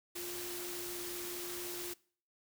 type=tone in noise; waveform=sine; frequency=352.1 Hz; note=F4; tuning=14 cents sharp; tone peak=-44 dBFS; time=0.15-1.94 s; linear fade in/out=10 ms; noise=white; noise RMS=-43 dBFS; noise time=0.15-1.94 s; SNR=-4 dB; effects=noise-tail reverb RT60 0.5 s tail -23 dB re dry